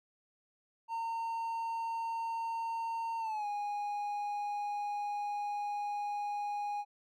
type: tone with pitch glide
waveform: triangle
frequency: 914 to 823.7 Hz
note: A#5 to G#5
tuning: -34 to -14 cents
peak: -32 dBFS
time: 0.88-6.85 s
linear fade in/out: 50 ms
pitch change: -180 cents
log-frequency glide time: 3.19-3.46 s
effects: none